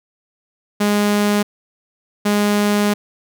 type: tone pair in turn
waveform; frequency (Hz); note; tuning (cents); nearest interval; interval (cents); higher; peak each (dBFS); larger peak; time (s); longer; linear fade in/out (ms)
sawtooth; 206.5 / 206.5; G#3 / G#3; -10 / -10; unison; 0; neither; -10; neither; 0.8-1.43 / 2.25-2.94; second; 10
effects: none